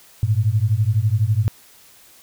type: beating tone pair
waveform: sine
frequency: 101.9 / 113.9 Hz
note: G#2 / A#2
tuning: -32 / -40 cents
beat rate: 12 Hz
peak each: -18 dBFS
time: 0.23-1.48 s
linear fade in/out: 0 ms
effects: white hiss -49 dBFS RMS until 2.22 s